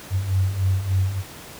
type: beating tone pair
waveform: sine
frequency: 92.5 / 95.9 Hz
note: F#2 / G2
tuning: 0 / -37 cents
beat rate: 3.4 Hz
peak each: -24 / -19 dBFS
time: 0.1-1.23 s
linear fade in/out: 50 ms
effects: pink hiss -40 dBFS RMS until 1.59 s + high-pass 60 Hz 12 dB/octave

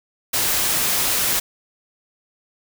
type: noise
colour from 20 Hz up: white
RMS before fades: -20 dBFS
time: 0.33-1.4 s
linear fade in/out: 10 ms
effects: none

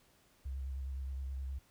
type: tone with vibrato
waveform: sine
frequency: 66.8 Hz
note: C2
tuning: 36 cents sharp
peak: -37 dBFS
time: 0.45-1.59 s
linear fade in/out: 10 ms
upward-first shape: square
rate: 9.6 Hz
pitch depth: 28 cents each way
effects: pink hiss -68 dBFS RMS until 1.7 s

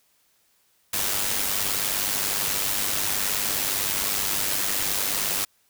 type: noise with amplitude modulation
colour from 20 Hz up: white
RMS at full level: -23 dBFS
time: 0.93-5.45 s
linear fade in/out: 5 ms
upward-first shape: sine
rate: 99.4 Hz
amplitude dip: 55%
effects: white hiss -65 dBFS RMS until 5.69 s

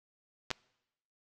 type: clicks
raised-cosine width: 0.2 ms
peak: -18 / -13 dBFS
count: 2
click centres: 0.505 / 0.513 s
effects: noise-tail reverb RT60 0.9 s tail -25 dB re dry

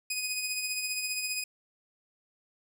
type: tone with tremolo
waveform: 15% pulse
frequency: 2500 Hz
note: D#7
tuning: 8 cents sharp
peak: -22 dBFS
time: 0.1-1.44 s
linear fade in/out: 5 ms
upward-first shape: triangle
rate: 15 Hz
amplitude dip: 50%
effects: none

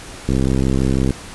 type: click train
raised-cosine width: 3 ms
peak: -5 dBFS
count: 55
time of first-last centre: 0.29-1.107 s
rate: 66.1 Hz
effects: pink hiss -35 dBFS RMS until 1.34 s + resampled to 24000 Hz

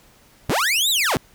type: linear two-way sweep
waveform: sawtooth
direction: up then down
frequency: 45.97 to 4000 to 45.97 Hz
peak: -14 dBFS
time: 0.49-1.17 s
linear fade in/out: 0 ms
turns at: 0.9 s
effects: pink hiss -53 dBFS RMS until 1.34 s

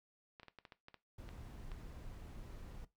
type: clicks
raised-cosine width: 0.3 ms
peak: -37 dBFS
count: 10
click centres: 0.398 / 0.432 / 0.483 / 0.587 / 0.652 / 0.722 / 0.884 / 0.943 / 1.29 / 1.717 s
type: noise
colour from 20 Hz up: brown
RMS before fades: -50 dBFS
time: 1.18-2.85 s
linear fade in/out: 5 ms
effects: noise-tail reverb RT60 0.2 s tail -17 dB re dry

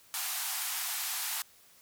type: band-pass noise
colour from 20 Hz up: white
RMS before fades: -35 dBFS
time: 0.14-1.42 s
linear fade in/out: 0 ms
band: 700 to 16000 Hz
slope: 96 dB/octave
effects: white hiss -60 dBFS RMS until 1.81 s

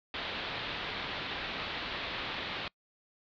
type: low-pass noise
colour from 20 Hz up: white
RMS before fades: -38 dBFS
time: 0.14-2.68 s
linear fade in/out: 2 ms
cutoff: 4000 Hz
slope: 48 dB/octave
effects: noise-tail reverb RT60 0.1 s tail -25 dB re dry

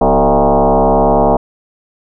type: tone with frequency modulation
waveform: sine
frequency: 104.7 Hz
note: G#2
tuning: 15 cents sharp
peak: -7 dBFS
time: 0.01-1.37 s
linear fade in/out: 5 ms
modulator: 140 Hz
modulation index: 5.9
effects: none

